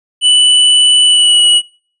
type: tone with pitch glide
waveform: square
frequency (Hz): 2977 to 2928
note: F#7 to F#7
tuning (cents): +10 to -19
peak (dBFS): -6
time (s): 0.21-1.62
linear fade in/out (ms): 50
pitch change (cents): -29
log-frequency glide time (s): 1.05-1.43
effects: noise-tail reverb RT60 0.5 s tail -25 dB re dry + resampled to 24000 Hz